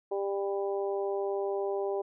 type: harmonic tone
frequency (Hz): 198.2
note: G3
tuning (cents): +19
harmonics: 2 / 3 / 4 / 5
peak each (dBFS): -30 / -36 / -38 / -45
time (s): 0.11-2.02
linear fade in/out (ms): 10
effects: none